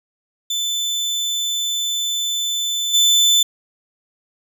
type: tone with level steps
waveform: 30% pulse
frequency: 3520 Hz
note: A7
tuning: in tune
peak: -17 / -9 dBFS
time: 0.5-3.43 s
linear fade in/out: 5 ms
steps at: 2.93 s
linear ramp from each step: 20 ms
effects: none